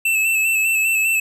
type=tone with vibrato; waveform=square; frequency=2637 Hz; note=E7; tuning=in tune; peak=-16 dBFS; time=0.05-1.2 s; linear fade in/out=5 ms; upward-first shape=square; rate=5 Hz; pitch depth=27 cents each way; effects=none